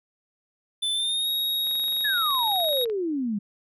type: tone with pitch glide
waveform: square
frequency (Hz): 3520 to 3773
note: A7 to A#7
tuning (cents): 0 to +20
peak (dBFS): -24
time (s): 0.82-2.85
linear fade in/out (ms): 10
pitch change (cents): +120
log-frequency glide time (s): 0.93-1.28
type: click train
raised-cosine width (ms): 0.3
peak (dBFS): -28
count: 30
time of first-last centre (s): 1.67-2.899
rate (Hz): 23.6
type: exponential sweep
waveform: sine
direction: down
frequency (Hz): 1760 to 196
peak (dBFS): -24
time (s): 2.04-3.39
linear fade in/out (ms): 10
effects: none